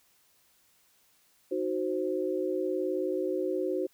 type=chord; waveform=sine; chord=C diminished; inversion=first; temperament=equal; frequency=311.1 / 370 / 523.3 Hz; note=Eb4 / Gb4 / C5; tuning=0 / 0 / 0 cents; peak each=-34 / -30 / -33 dBFS; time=1.51-3.87 s; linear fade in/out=10 ms; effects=white hiss -66 dBFS RMS until 3.93 s